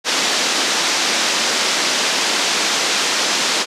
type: band-pass noise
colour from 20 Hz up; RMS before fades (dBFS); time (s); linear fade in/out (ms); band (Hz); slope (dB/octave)
white; -18; 0.04-3.66; 50; 210 to 6300; 24
effects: resampled to 32000 Hz